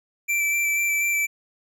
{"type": "tone with vibrato", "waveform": "square", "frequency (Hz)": 2335, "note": "D7", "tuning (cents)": -11, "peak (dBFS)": -21, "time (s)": [0.28, 1.27], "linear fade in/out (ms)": 20, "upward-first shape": "square", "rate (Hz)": 4.1, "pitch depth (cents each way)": 11, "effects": []}